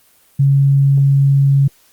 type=tone; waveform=sine; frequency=138.59 Hz; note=C#3; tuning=in tune; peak=-8 dBFS; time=0.39-1.68 s; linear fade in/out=10 ms; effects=white hiss -52 dBFS RMS until 1.92 s + Opus 24 kbps